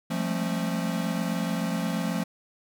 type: tone cluster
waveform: square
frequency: 174.2 / 193.1 / 211.7 / 220.8 / 268.3 Hz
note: F3 / G3 / G#3 / A3 / C4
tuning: -4 / -26 / +33 / +6 / +44 cents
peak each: -30 / -38 / -39 / -32 / -35 dBFS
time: 0.1-2.24 s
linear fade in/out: 10 ms
effects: none